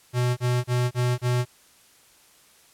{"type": "tone bursts", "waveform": "square", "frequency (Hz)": 123.47, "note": "B2", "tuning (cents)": 0, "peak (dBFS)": -21, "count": 5, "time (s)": [0.13, 1.454], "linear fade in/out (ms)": 50, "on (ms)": 240, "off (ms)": 31, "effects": ["white hiss -56 dBFS RMS until 2.73 s", "low-pass 12000 Hz 12 dB/octave"]}